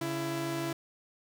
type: tone pair together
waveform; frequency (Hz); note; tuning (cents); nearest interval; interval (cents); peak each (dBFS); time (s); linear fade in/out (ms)
sawtooth; 140.2 / 333.5; C#3 / E4; +20 / +20; octave + minor third; 1500; -33 / -29; 0.01-0.73; 5
effects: none